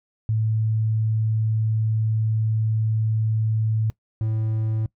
sine / triangle tone pair in turn, 110 / 110 Hz, A2 / A2, 0 / 0 cents, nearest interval unison, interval 0 cents, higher neither, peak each -19 dBFS, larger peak neither, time 0.29-3.9 / 4.21-4.86 s, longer first, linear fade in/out 0 ms, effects noise-tail reverb RT60 0.1 s tail -21 dB re dry

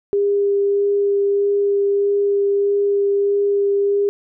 sine tone with vibrato, 402.4 Hz, G4, 45 cents sharp, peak -14 dBFS, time 0.13-4.09 s, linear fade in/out 0 ms, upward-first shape sine, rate 1.6 Hz, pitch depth 8 cents each way, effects none

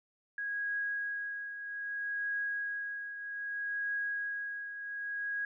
sine tone with tremolo, 1649 Hz, G#6, 13 cents flat, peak -31 dBFS, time 0.38-5.45 s, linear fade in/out 2 ms, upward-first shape triangle, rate 0.63 Hz, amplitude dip 65%, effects none

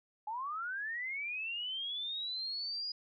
sine linear sweep, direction up, 828 to 4928 Hz, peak -36 dBFS, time 0.27-2.92 s, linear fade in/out 5 ms, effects none

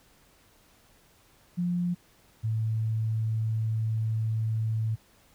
sine tone pair in turn, 176.3 / 110.84 Hz, F3 / A2, +17 / +13 cents, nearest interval minor sixth, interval 804 cents, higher first, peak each -25 dBFS, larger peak neither, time 1.57-1.95 / 2.43-4.96 s, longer second, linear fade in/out 20 ms, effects pink hiss -61 dBFS RMS until 5.34 s

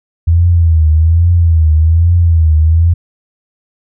sine tone with vibrato, 82.2 Hz, E2, 4 cents flat, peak -5 dBFS, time 0.27-2.94 s, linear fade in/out 10 ms, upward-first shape triangle, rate 1.2 Hz, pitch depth 110 cents each way, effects none

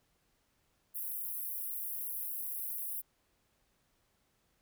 pink high-pass noise, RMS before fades -39 dBFS, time 0.94-3.02 s, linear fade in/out 20 ms, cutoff 11000 Hz, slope 48 dB/octave, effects pink hiss -75 dBFS RMS until 4.61 s

